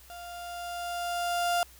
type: tone with level ramp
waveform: 35% pulse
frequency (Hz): 698.5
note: F5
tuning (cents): 0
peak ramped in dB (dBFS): -40 to -22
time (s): 0.1-1.63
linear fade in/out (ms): 0
effects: added 61 Hz sine -55 dBFS peak until 1.79 s + white hiss -55 dBFS RMS until 1.79 s